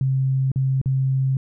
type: tone with dropouts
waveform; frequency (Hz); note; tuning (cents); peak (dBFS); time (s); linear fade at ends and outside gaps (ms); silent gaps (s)
sine; 133.1; C3; +30; -17; 0.01-1.37; 2; 0.517-0.559 / 0.815-0.858
effects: none